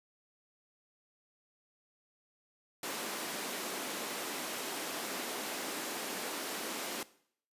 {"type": "high-pass noise", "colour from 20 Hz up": "pink", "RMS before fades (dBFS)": -39, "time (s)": [2.83, 7.03], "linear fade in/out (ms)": 2, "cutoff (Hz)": 240, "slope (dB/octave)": 24, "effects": ["noise-tail reverb RT60 0.6 s tail -18 dB re dry", "resampled to 32000 Hz"]}